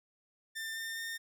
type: tone with pitch steps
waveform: sawtooth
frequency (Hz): 1792 / 1806.6 / 1821.2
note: A6 / A6 / A#6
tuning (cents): +31 / +45 / -41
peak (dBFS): -34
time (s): 0.55-1.18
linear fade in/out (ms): 20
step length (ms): 210
effects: none